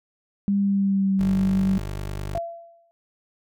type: tone with pitch glide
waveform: sine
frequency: 199.8 to 191.88 Hz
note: G3 to G3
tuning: +33 to -37 cents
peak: -18 dBFS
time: 0.48-1.78 s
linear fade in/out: 0 ms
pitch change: -70 cents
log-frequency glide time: 0.58-1.27 s
type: tone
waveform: 20% pulse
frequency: 49.87 Hz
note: G1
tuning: 30 cents sharp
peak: -24 dBFS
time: 1.19-2.39 s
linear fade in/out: 10 ms
type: tone with exponential decay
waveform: sine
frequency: 677 Hz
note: E5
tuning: 46 cents sharp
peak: -22 dBFS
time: 2.35-2.91 s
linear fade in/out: 0 ms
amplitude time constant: 120 ms
effects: none